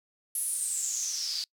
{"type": "noise with band-pass filter sweep", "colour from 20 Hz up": "white", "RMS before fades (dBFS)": -32, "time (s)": [0.35, 1.44], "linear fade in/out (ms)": 2, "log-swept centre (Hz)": [11000, 4500], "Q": 8.4, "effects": ["noise-tail reverb RT60 0.1 s tail -26 dB re dry"]}